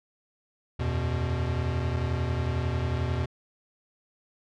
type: chord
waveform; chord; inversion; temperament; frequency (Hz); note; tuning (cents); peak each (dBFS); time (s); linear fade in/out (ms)
square; E suspended second; none; equal with one note detuned; 81.32 / 92.5 / 123.47; E2 / F#2 / B2; -23 / 0 / 0; -30 / -35 / -30; 0.79-3.26; 10
effects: low-pass 4000 Hz 12 dB/octave